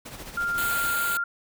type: noise with tremolo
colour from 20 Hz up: pink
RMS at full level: -38 dBFS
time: 0.05-0.91 s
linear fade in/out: 10 ms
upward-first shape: sine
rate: 14 Hz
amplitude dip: 55%
type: tone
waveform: sine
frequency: 1396.9 Hz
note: F6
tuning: in tune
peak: -24 dBFS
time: 0.37-1.24 s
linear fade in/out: 5 ms
type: band-stop noise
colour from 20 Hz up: white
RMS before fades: -31 dBFS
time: 0.58-1.17 s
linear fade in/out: 0 ms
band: 4600 to 6600 Hz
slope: 96 dB/octave
effects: none